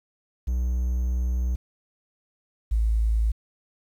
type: tone pair in turn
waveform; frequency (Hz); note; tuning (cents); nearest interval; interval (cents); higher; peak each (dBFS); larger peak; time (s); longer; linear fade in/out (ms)
triangle / sine; 61.74 / 55; B1 / A1; 0 / 0; major second; 200; first; -20 / -19; second; 0.47-1.56 / 2.71-3.32; first; 10
effects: 9-bit